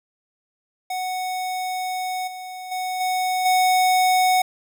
square tone with level steps, 740 Hz, F#5, in tune, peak -25 / -33 / -25 / -21 / -16 dBFS, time 0.9-4.42 s, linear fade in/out 5 ms, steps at 2.27 / 2.71 / 3 / 3.45 s, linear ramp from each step 10 ms, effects none

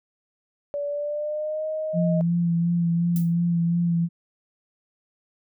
sine tone with pitch glide, 576 to 624.5 Hz, D5 to D#5, -34 to +6 cents, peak -25 dBFS, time 0.74-2.21 s, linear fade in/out 0 ms, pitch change +140 cents, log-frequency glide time 0.86-1.66 s
sine tone with vibrato, 170.5 Hz, F3, 41 cents flat, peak -19 dBFS, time 1.93-4.09 s, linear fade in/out 50 ms, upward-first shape sine, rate 2.8 Hz, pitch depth 22 cents each way
violet noise with exponential decay, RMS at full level -33 dBFS, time 3.16-3.34 s, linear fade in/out 0 ms, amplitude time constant 39 ms
effects none

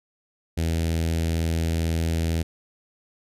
sawtooth tone with notch filter, 82.1 Hz, E2, 6 cents flat, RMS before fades -24 dBFS, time 0.57-2.43 s, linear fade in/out 10 ms, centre 1100 Hz, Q 0.76, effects resampled to 32000 Hz

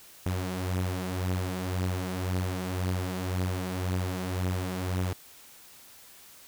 sawtooth beating tone pair, 91.4 / 93.3 Hz, F#2 / F#2, -21 / +15 cents, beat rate 1.9 Hz, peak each -26 / -30 dBFS, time 0.26-5.13 s, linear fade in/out 0 ms, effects white hiss -52 dBFS RMS until 6.47 s

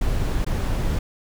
brown noise with dropouts, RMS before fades -22 dBFS, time 0.01-0.99 s, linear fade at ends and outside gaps 5 ms, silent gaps 0.447-0.464 s, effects none

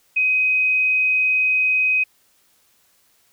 sine tone, 2518 Hz, D#7, 20 cents sharp, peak -15 dBFS, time 0.16-2.04 s, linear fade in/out 10 ms, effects white hiss -60 dBFS RMS until 3.32 s

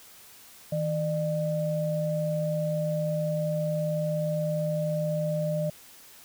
sine tone pair together, 159.57 / 601 Hz, D#3 / D5, +44 / +40 cents, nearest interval octave + major seventh, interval 2296 cents, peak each -28 dBFS, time 0.72-5.7 s, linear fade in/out 5 ms, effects white hiss -51 dBFS RMS until 6.24 s

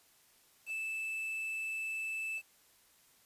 triangle tone with quantisation, 2633 Hz, E7, 3 cents flat, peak -34 dBFS, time 0.66-2.42 s, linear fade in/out 50 ms, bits 9, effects white hiss -66 dBFS RMS until 3.25 s + resampled to 32000 Hz

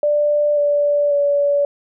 sine tone with pitch steps, 590 / 581.2 / 572.5 Hz, D5 / D5 / D5, +8 / -18 / -44 cents, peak -13 dBFS, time 0.03-1.65 s, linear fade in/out 2 ms, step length 540 ms, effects none

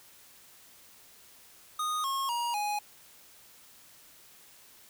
square tone with pitch steps, 1238 / 1084 / 949.1 / 831.1 Hz, D#6 / C#6 / A#5 / G#5, -9 / -39 / +31 / +1 cents, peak -30 dBFS, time 1.79-2.79 s, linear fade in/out 5 ms, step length 250 ms, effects white hiss -56 dBFS RMS until 4.89 s

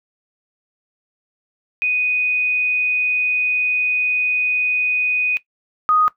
sine tone pair in turn, 2489 / 1244.5 Hz, D#7 / D#6, 0 / 0 cents, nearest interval octave, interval 1200 cents, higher first, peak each -16 / -12 dBFS, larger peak second, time 1.82-5.37 / 5.89-6.08 s, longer first, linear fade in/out 0 ms, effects noise-tail reverb RT60 0.1 s tail -17 dB re dry

